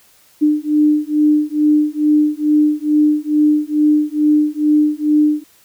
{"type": "beating tone pair", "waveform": "sine", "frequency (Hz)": [299.6, 301.9], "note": ["D4", "D4"], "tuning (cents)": [35, 48], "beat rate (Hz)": 2.3, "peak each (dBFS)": -14, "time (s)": [0.41, 5.44], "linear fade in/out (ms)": 20, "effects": ["white hiss -51 dBFS RMS until 5.64 s"]}